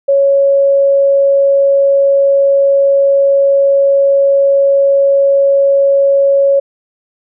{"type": "tone", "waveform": "sine", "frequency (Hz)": 554.4, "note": "C#5", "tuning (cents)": 0, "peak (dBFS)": -6, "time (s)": [0.08, 6.6], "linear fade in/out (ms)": 10, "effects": []}